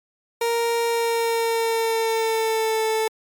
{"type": "tone with pitch glide", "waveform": "30% pulse", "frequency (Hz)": [466.2, 440.5], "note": ["A#4", "A4"], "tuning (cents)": [0, 2], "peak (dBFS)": -17, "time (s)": [0.41, 3.08], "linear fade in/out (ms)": 5, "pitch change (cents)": -98, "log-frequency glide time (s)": [0.87, 2.85], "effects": ["MP3 96 kbps"]}